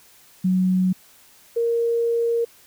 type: tone pair in turn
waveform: sine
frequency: 185 / 466.2 Hz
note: F#3 / A#4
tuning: 0 / 0 cents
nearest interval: octave + major third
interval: 1600 cents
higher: second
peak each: -16 / -18 dBFS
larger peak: first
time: 0.44-0.93 / 1.56-2.45 s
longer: second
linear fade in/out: 10 ms
effects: white hiss -52 dBFS RMS until 2.66 s